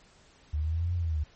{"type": "linear two-way sweep", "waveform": "sine", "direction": "up then down", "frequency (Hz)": [73.42, 88.9, 73.42], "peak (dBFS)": -26, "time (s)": [0.53, 1.24], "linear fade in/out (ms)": 10, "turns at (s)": 0.94, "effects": ["pink hiss -59 dBFS RMS until 1.35 s", "MP3 32 kbps"]}